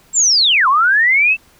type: linear two-way sweep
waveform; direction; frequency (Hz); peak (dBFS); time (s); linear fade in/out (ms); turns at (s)
sine; down then up; 7630 to 1009 to 2691; -9; 0.13-1.37; 50; 0.68
effects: pink hiss -50 dBFS RMS until 1.59 s